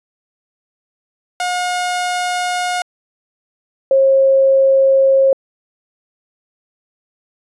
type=tone pair in turn; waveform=sawtooth / sine; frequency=719 / 538.6 Hz; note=F#5 / C#5; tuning=-50 / -50 cents; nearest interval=perfect fourth; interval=500 cents; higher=first; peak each=-13 / -8 dBFS; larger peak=second; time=1.4-2.82 / 3.91-5.33 s; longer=neither; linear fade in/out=2 ms; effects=resampled to 24000 Hz